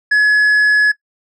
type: tone with tanh clipping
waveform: sine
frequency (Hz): 1696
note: G#6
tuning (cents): +36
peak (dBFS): -9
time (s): 0.11-0.92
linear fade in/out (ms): 10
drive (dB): 4
effects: noise-tail reverb RT60 0.1 s tail -21 dB re dry